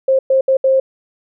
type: tone bursts at uneven times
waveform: sine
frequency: 531 Hz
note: C5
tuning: 25 cents sharp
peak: -9 dBFS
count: 4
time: 0.08-0.19 / 0.3-0.41 / 0.48-0.57 / 0.64-0.8 s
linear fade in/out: 5 ms
effects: none